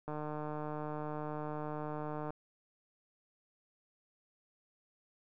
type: click train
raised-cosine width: 1 ms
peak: -27 dBFS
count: 337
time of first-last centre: 0.08-2.305 s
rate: 151 Hz
effects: none